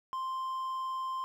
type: tone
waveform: triangle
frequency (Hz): 1046.5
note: C6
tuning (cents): 0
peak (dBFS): -31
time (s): 0.13-1.24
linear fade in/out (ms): 0
effects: none